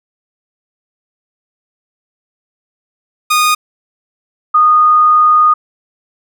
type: tone pair in turn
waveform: sawtooth / sine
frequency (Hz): 1232 / 1232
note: D#6 / D#6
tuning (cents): -17 / -17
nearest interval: unison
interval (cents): 0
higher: neither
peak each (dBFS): -5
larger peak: neither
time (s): 3.3-3.55 / 4.54-5.54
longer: second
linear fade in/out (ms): 10
effects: none